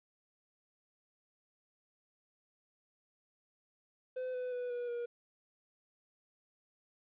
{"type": "tone with pitch steps", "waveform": "triangle", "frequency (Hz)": [510, 501.5, 493.2, 485, 476.9], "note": ["C5", "B4", "B4", "B4", "A#4"], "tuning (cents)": [-44, 26, -2, -31, 39], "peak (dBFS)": -34, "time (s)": [4.16, 5.06], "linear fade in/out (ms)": 10, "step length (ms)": 180, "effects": ["resampled to 8000 Hz", "12-bit"]}